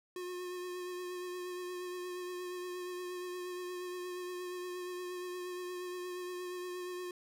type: tone with vibrato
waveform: square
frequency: 360 Hz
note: F#4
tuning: 47 cents flat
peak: -40 dBFS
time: 0.16-7.11 s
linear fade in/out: 2 ms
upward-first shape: triangle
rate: 8.5 Hz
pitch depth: 25 cents each way
effects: none